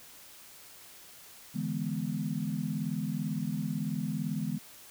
sine chord, E dominant seventh, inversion third, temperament equal, 146.83 / 164.81 / 207.7 / 246.9 Hz, D3 / E3 / G#3 / B3, 0 / 0 / 0 / 0 cents, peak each -37 / -35 / -35 / -37 dBFS, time 1.54-4.59 s, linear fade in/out 20 ms, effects white hiss -52 dBFS RMS until 4.9 s

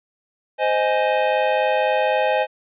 square chord, Ab major, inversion first, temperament just, 519.1 / 623 / 830.6 Hz, C5 / Eb5 / Ab5, -14 / +2 / 0 cents, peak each -22 dBFS, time 0.58-2.47 s, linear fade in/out 50 ms, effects resampled to 8000 Hz

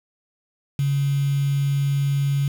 sine tone with quantisation, 140 Hz, C#3, 18 cents sharp, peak -18 dBFS, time 0.79-2.48 s, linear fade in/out 2 ms, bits 6, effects none

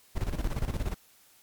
brown noise with tremolo, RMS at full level -28 dBFS, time 0.15-0.95 s, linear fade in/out 20 ms, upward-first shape square, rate 17 Hz, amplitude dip 70%, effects white hiss -60 dBFS RMS until 1.42 s + MP3 96 kbps

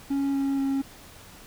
triangle tone with pitch steps, 277.2 / 274.8 / 272.4 Hz, C#4 / C#4 / C#4, 0 / -15 / -30 cents, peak -21 dBFS, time 0.1-0.82 s, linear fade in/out 10 ms, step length 240 ms, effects pink hiss -48 dBFS RMS until 1.46 s

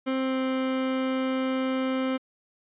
30% pulse tone with pitch glide, 263.2 to 261.5 Hz, C4 to C4, +10 to -1 cents, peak -22 dBFS, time 0.06-2.18 s, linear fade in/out 20 ms, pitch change -11 cents, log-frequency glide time 0.18-0.39 s, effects resampled to 8000 Hz

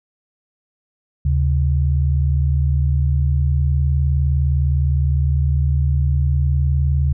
sine tone pair together, 74.95 / 134.6 Hz, D2 / C3, +36 / +49 cents, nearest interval minor seventh, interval 1013 cents, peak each -15 / -19 dBFS, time 1.25-7.13 s, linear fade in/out 5 ms, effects none

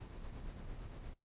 brown noise with tremolo, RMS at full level -45 dBFS, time 0-1.14 s, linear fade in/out 10 ms, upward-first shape triangle, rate 8.7 Hz, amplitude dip 45%, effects noise-tail reverb RT60 0.2 s tail -19 dB re dry + resampled to 8000 Hz

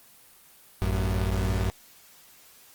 35% pulse tone pair together, 55.71 / 93.7 Hz, A1 / F#2, +22 / +22 cents, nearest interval major sixth, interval 900 cents, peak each -25 dBFS, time 0.82-1.7 s, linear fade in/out 0 ms, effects white hiss -54 dBFS RMS until 2.74 s + Opus 24 kbps

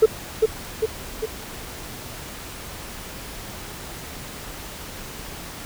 sine tone with echo, 440 Hz, A4, in tune, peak -6 dBFS, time 0.02-0.06 s, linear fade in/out 10 ms, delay 400 ms, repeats 3, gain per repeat -5 dB, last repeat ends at 1.26 s, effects tanh soft clip ceiling -7 dBFS + pink hiss -36 dBFS RMS until 5.65 s

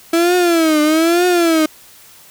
35% pulse tone with vibrato, 329.2 Hz, E4, 2 cents flat, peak -9 dBFS, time 0.13-1.66 s, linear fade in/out 5 ms, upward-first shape triangle, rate 1.1 Hz, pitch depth 170 cents each way, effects white hiss -43 dBFS RMS until 2.3 s

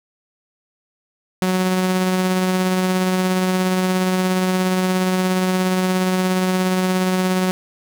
sawtooth tone with tremolo, 185 Hz, F#3, in tune, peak -11 dBFS, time 1.42-7.51 s, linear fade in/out 0 ms, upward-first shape triangle, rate 17 Hz, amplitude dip 30%, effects none

